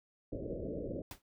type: low-pass noise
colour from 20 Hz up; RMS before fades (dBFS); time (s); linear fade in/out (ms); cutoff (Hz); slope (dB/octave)
white; -40; 0.32-1.02; 5; 600; 96
type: noise with exponential decay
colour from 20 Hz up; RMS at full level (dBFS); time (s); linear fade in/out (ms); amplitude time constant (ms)
pink; -42; 1.11-1.22; 1; 23
effects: none